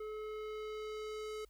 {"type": "tone with low-pass filter sweep", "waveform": "square", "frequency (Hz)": 429.4, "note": "A4", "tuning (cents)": -42, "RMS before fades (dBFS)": -43, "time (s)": [0, 1.45], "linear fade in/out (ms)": 5, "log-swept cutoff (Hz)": [1600, 9700], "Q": 0.73, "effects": ["added 50 Hz sine -62 dBFS peak until 1.49 s", "white hiss -75 dBFS RMS until 1.49 s"]}